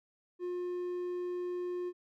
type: tone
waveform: triangle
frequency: 356.7 Hz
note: F4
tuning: 37 cents sharp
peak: -32 dBFS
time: 0.39-1.93 s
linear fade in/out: 50 ms
effects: none